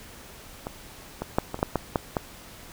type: clicks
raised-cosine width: 1 ms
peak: -17 / -15 / -6 / -16 / -23 / -7 / -9 / -8 / -10 dBFS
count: 9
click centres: 0.669 / 1.22 / 1.385 / 1.544 / 1.591 / 1.629 / 1.757 / 1.958 / 2.168 s
effects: pink hiss -46 dBFS RMS until 2.72 s